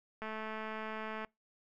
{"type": "click train", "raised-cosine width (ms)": 0.5, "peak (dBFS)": -27, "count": 225, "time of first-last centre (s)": [0.22, 1.248], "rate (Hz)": 218, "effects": ["noise-tail reverb RT60 0.2 s tail -25 dB re dry"]}